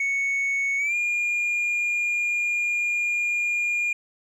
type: tone with pitch glide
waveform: sine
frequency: 2217 to 2418 Hz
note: C#7 to D7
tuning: 0 to +50 cents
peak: -19 dBFS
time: 0-3.93 s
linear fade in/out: 5 ms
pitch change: +150 cents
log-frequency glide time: 0.78-0.95 s
effects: tanh soft clip ceiling -21 dBFS + 10-bit